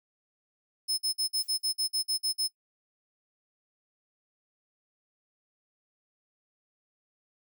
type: tone bursts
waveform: sawtooth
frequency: 5200 Hz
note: E8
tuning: 24 cents flat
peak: -24 dBFS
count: 11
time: 0.88-2.48 s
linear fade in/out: 20 ms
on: 100 ms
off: 50 ms
type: noise with exponential decay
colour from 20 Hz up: violet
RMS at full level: -41 dBFS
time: 1.37-1.63 s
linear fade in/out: 5 ms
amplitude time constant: 55 ms
effects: noise-tail reverb RT60 0.1 s tail -19 dB re dry